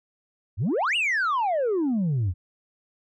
sine exponential two-way sweep, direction up then down, 82.41 to 2960 to 82.41 Hz, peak -19 dBFS, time 0.57-2.34 s, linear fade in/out 50 ms, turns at 0.96 s, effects tanh soft clip ceiling -20 dBFS

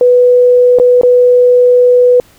sine tone with dropouts, 493.9 Hz, B4, in tune, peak -3 dBFS, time 0.01-2.2 s, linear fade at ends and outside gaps 1 ms, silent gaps 0.787-0.798 / 1.013-1.033 s, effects pink hiss -45 dBFS RMS until 2.38 s

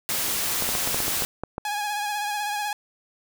white noise, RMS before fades -26 dBFS, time 0.09-1.25 s, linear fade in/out 0 ms
clicks, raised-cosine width 1 ms, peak -15 dBFS, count 10, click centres 0.623 / 0.69 / 0.752 / 0.874 / 0.945 / 1.003 / 1.081 / 1.222 / 1.436 / 1.581 s
sawtooth tone with vibrato, 830.6 Hz, G#5, in tune, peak -22 dBFS, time 1.65-2.73 s, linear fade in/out 2 ms, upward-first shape triangle, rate 16 Hz, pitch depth 41 cents each way
effects none

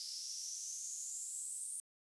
white noise with high-pass filter sweep, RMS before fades -44 dBFS, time 0-1.8 s, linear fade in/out 0 ms, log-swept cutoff 5000 to 8900 Hz, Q 8.4, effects resampled to 24000 Hz

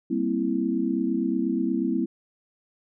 sine chord, C dominant seventh, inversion second, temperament equal, 196 / 233.1 / 261.6 / 329.6 Hz, G3 / Bb3 / C4 / E4, 0 / 0 / 0 / 0 cents, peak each -30 / -28 / -27 / -27 dBFS, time 0.1-2.06 s, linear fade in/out 10 ms, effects none

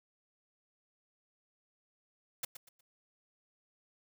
white noise with echo, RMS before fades -36 dBFS, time 2.43-2.45 s, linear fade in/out 5 ms, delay 120 ms, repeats 3, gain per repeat -11 dB, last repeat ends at 2.81 s, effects none

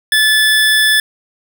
25% pulse tone, 1735 Hz, A6, 25 cents flat, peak -5 dBFS, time 0.12-1 s, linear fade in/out 2 ms, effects none

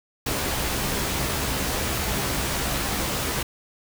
pink noise with comb filter, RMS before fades -26 dBFS, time 0.26-3.43 s, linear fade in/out 5 ms, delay 15 ms, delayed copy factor +0.55, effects none

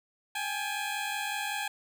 15% pulse tone pair together, 800 / 845.3 Hz, G5 / G#5, +35 / +30 cents, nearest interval minor second, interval 95 cents, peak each -28 dBFS, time 0.35-1.68 s, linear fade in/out 5 ms, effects none

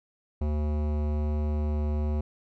sine tone with hard clipping, 74.9 Hz, D2, 35 cents sharp, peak -27 dBFS, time 0.41-2.21 s, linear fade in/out 5 ms, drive 17 dB, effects none

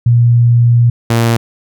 sine / sawtooth tone pair in turn, 119.1 / 115.98 Hz, A#2 / A#2, +38 / -8 cents, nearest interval unison, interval 46 cents, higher first, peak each -5 dBFS, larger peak neither, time 0.06-0.9 / 1.1-1.37 s, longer first, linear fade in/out 5 ms, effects none

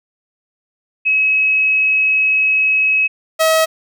sine / sawtooth tone pair in turn, 2562 / 640.5 Hz, E7 / E5, -50 / -50 cents, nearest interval 2 octaves, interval 2400 cents, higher first, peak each -11 / -7 dBFS, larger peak second, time 1.05-3.08 / 3.39-3.66 s, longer first, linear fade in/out 20 ms, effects none

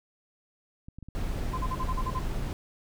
clicks, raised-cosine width 5 ms, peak -31 dBFS, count 8, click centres 0.885 / 0.986 / 1.027 / 1.086 / 1.375 / 1.41 / 1.534 / 1.633 s
brown noise, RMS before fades -31 dBFS, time 1.15-2.53 s, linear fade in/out 0 ms
sine tone bursts, 1031 Hz, C6, 26 cents flat, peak -30 dBFS, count 8, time 1.53-2.194 s, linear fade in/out 10 ms, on 48 ms, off 40 ms
effects none

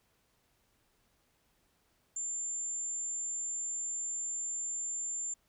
sine tone, 7240 Hz, A8, 48 cents sharp, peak -34 dBFS, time 2.16-5.34 s, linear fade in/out 5 ms, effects pink hiss -73 dBFS RMS until 5.48 s

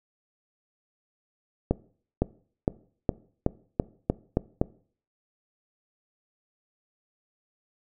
accelerating click train, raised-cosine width 2 ms, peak -8 dBFS, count 9, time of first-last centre 1.71-4.615 s, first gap 510 ms, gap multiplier 0.9, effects noise-tail reverb RT60 0.5 s tail -21 dB re dry

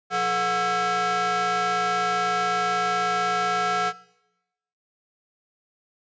35% pulse ring-modulated tone, 302.3 Hz, D#4, 50 cents flat, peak -17 dBFS, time 0.1-3.93 s, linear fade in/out 50 ms, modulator 1030 Hz, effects noise-tail reverb RT60 0.9 s tail -19 dB re dry + resampled to 16000 Hz

